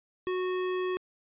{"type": "tone", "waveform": "square", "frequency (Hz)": 367.7, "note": "F#4", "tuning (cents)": -11, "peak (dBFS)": -29, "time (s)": [0.27, 0.97], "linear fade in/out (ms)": 0, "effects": ["resampled to 8000 Hz"]}